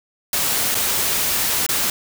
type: noise with dropouts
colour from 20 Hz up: white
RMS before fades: -20 dBFS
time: 0.33-1.9 s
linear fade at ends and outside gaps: 2 ms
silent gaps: 0.746-0.751 / 1.665-1.689 s
effects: none